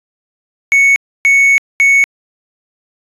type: tone bursts at uneven times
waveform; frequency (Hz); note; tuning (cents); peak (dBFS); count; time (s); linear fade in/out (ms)
triangle; 2217; C#7; 0; -4; 3; 0.72-0.96 / 1.25-1.58 / 1.8-2.04; 0
effects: resampled to 24000 Hz